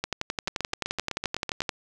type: two click trains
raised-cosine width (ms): 0.2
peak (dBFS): -10 / -12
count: 20 / 10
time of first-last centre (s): 0.04-1.692 / 0.48-1.619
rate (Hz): 11.5 / 7.9
effects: none